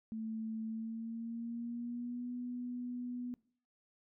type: tone with pitch glide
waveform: sine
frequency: 221.5 to 245.8 Hz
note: A3 to B3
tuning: +12 to -8 cents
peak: -38 dBFS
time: 0.12-3.34 s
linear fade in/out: 0 ms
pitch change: +180 cents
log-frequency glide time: 0.65-2.31 s
effects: noise-tail reverb RT60 0.5 s tail -22 dB re dry